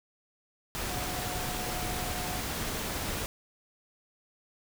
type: tone in noise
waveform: sine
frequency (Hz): 726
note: F#5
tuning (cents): -33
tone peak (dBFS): -40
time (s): 0.9-2.4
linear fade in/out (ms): 0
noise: pink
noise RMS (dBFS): -34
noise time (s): 0.75-3.26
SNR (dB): -9
effects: none